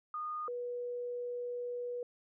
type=tone pair in turn; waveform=sine; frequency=1227 / 486.9 Hz; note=D#6 / B4; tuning=-25 / -25 cents; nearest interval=octave + major third; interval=1600 cents; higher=first; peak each=-36 / -36 dBFS; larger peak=neither; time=0.14-0.48 / 0.48-2.03 s; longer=second; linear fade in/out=2 ms; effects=none